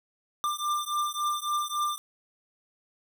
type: beating tone pair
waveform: square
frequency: 1189 / 1192.6 Hz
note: D6 / D6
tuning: +21 / +26 cents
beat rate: 3.6 Hz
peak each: -31 dBFS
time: 0.44-1.98 s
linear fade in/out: 0 ms
effects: none